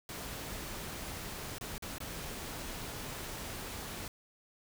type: noise with dropouts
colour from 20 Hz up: pink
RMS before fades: -42 dBFS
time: 0.09-4.08 s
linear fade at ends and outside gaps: 2 ms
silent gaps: 1.584-1.61 / 1.781-1.823 / 1.983-2.003 s
effects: none